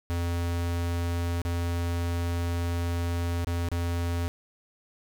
square tone with dropouts, 85.9 Hz, F2, 28 cents flat, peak -27 dBFS, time 0.1-4.28 s, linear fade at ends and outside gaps 0 ms, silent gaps 1.417-1.451 / 3.446-3.471 / 3.687-3.716 s, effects 11-bit

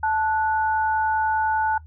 sine tone pair together, 875 / 1470.5 Hz, A5 / F#6, -10 / -11 cents, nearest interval major sixth, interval 899 cents, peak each -20 / -26 dBFS, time 0.03-1.78 s, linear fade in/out 5 ms, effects noise-tail reverb RT60 0.1 s tail -20 dB re dry + added 78 Hz sine -41 dBFS peak until 1.86 s

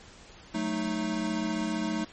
square chord, D# diminished, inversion first, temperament equal, 185 / 220 / 311.1 Hz, F#3 / A3 / D#4, 0 / 0 / 0 cents, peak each -36 / -32 / -33 dBFS, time 0.54-2.05 s, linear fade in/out 10 ms, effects pink hiss -51 dBFS RMS until 2.12 s + MP3 32 kbps

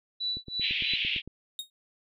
sine tone with tremolo, 3956 Hz, B7, 2 cents sharp, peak -27 dBFS, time 0.2-0.96 s, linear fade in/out 10 ms, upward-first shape sine, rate 3 Hz, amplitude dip 100%
click train, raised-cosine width 3 ms, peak -29 dBFS, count 9, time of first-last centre 0.37-1.276 s, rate 8.83 Hz
pink band-pass noise, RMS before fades -30 dBFS, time 0.6-1.22 s, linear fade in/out 50 ms, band 2400 to 3400 Hz, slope 48 dB/octave
40% pulse tone with exponential decay, 3729 Hz, A#7, in tune, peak -28 dBFS, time 1.59-1.7 s, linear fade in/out 1 ms, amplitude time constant 22 ms
effects none

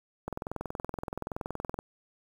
click train, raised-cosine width 1 ms, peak -20 dBFS, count 33, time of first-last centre 0.28-1.789 s, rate 21.2 Hz, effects 8-bit

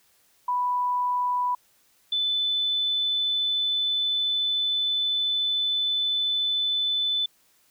sine tone pair in turn, 987.8 / 3507 Hz, B5 / A7, 0 / -6 cents, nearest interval octave + minor seventh, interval 2194 cents, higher second, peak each -22 / -22 dBFS, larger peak neither, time 0.48-1.55 / 2.12-7.26 s, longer second, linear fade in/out 5 ms, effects white hiss -63 dBFS RMS until 7.7 s

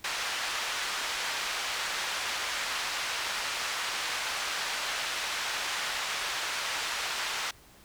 pink band-pass noise, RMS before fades -33 dBFS, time 0.04-7.51 s, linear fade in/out 5 ms, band 1100 to 5800 Hz, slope 12 dB/octave, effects pink hiss -56 dBFS RMS until 7.84 s

